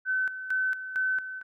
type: tone with tremolo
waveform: sine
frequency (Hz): 1522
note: F#6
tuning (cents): +48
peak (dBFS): -24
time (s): 0.05-1.43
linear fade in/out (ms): 50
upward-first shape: square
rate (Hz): 2.2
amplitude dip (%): 70
effects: none